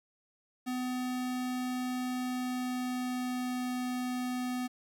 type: tone with pitch glide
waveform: square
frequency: 251.8 to 250.2 Hz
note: B3 to B3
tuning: +34 to +23 cents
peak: -33 dBFS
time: 0.66-4.68 s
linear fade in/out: 20 ms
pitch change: -11 cents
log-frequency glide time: 2.18-3.72 s
effects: 10-bit